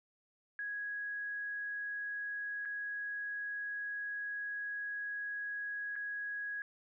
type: tone with dropouts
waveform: sine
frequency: 1661.2 Hz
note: G#6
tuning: in tune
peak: -37 dBFS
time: 0.59-6.62 s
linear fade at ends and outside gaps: 1 ms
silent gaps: 2.652-2.656 / 5.956-5.962 s
effects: none